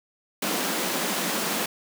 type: high-pass noise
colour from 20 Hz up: pink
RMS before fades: -27 dBFS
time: 0.42-1.66 s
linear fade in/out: 5 ms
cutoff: 180 Hz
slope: 48 dB/octave
effects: none